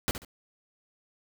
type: noise with echo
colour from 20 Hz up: pink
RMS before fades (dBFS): -27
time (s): 0.08-0.11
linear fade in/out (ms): 0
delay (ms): 69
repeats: 2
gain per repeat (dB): -11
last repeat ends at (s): 0.248
effects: none